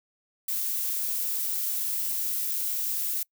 violet noise with high-pass filter sweep, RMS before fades -29 dBFS, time 0.48-3.23 s, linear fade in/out 5 ms, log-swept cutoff 890 to 240 Hz, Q 1, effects noise-tail reverb RT60 0.1 s tail -25 dB re dry

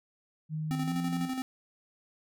sine tone with pitch glide, 155.56 to 171.61 Hz, D#3 to F3, 0 to -30 cents, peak -31 dBFS, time 0.49-1.29 s, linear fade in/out 50 ms, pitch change +170 cents, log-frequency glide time 0.83-0.93 s
square tone with tremolo, 259.9 Hz, C4, 11 cents flat, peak -31 dBFS, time 0.71-1.42 s, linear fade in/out 0 ms, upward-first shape square, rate 12 Hz, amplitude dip 45%
effects none

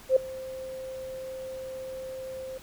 sine tone with ADSR envelope, 523.3 Hz, C5, in tune, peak -14 dBFS, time 0.09-2.58 s, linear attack 73 ms, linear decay 4 ms, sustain -21 dB, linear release 6 ms, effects pink hiss -50 dBFS RMS until 2.62 s

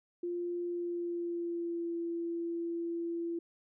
sine tone with pitch glide, 349.2 to 338.3 Hz, F4 to E4, 0 to +45 cents, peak -33 dBFS, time 0.23-3.39 s, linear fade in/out 5 ms, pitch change -55 cents, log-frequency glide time 0.63-1.96 s, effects none

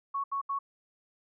sine tone bursts, 1108.7 Hz, C#6, in tune, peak -29 dBFS, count 3, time 0.14-0.59 s, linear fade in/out 10 ms, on 100 ms, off 75 ms, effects none

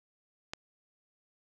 click, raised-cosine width 0.2 ms, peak -19 dBFS, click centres 0.535 s, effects none

